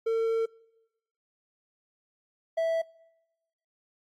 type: tone pair in turn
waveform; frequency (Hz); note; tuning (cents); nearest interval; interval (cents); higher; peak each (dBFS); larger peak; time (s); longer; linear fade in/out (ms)
triangle; 452.4 / 656.7; A4 / E5; +48 / -7; tritone; 645; second; -22; neither; 0.06-0.46 / 2.57-2.82; first; 10
effects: noise-tail reverb RT60 1.0 s tail -25 dB re dry + AAC 48 kbps

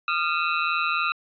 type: ring-modulated tone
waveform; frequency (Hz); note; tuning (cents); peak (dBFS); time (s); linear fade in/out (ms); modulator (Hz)
25% pulse; 1300; E6; -24; -15; 0.08-1.12; 0; 81.7
effects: resampled to 11025 Hz

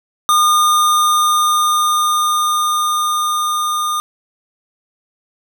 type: tone with level ramp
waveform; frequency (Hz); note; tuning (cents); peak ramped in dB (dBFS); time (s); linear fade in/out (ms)
square; 1216; D#6; -40; -10 to -17; 0.29-4; 0
effects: none

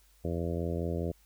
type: harmonic tone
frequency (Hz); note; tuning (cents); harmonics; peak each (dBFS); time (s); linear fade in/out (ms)
84.7; E2; +48; 1 / 2 / 3 / 4 / 5 / 6 / 7 / 8; -34 / -36 / -40 / -39 / -39 / -40 / -42 / -47; 0.24-1.12; 10
effects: added 50 Hz sine -62 dBFS peak until 1.25 s + white hiss -66 dBFS RMS until 1.25 s

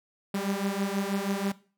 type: beating tone pair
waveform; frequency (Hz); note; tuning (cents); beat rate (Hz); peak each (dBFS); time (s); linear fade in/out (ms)
sawtooth; 194.7 / 200.9; G3 / G3; -12 / +43; 6.2; -27; 0.34-1.52; 5
effects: noise-tail reverb RT60 0.4 s tail -19 dB re dry

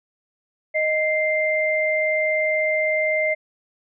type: tone pair together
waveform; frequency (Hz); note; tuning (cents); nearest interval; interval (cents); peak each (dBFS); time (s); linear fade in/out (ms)
sine; 622.3 / 2093; D#5 / C7; 0 / 0; octave + major sixth; 2100; -21; 0.74-3.35; 20
effects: none

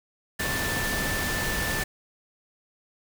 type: tone in noise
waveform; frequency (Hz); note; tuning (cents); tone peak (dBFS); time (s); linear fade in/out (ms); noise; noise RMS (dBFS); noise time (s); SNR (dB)
sine; 1767; A6; +7; -30; 0.39-1.84; 10; pink; -29; 0.39-1.84; -4
effects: none

